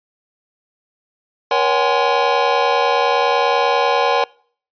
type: tone cluster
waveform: square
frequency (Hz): 477.3 / 558 / 762 / 832 / 1038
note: A#4 / C#5 / G5 / G#5 / C6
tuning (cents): +41 / +11 / -49 / +3 / -14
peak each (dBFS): -21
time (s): 1.51-4.24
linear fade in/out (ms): 2
effects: noise-tail reverb RT60 0.5 s tail -25 dB re dry + resampled to 11025 Hz